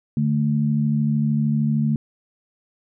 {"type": "tone pair together", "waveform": "sine", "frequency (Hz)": [146.83, 220], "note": ["D3", "A3"], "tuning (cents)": [0, 0], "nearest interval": "perfect fifth", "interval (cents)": 700, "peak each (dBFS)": -20, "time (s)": [0.17, 1.96], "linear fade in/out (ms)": 2, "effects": []}